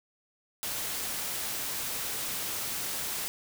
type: noise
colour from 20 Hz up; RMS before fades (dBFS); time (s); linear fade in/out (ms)
white; -34; 0.63-3.28; 0
effects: none